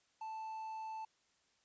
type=tone with quantisation; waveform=triangle; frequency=880 Hz; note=A5; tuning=in tune; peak=-40 dBFS; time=0.21-1.05 s; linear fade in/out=5 ms; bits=11; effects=white hiss -75 dBFS RMS until 1.64 s + resampled to 16000 Hz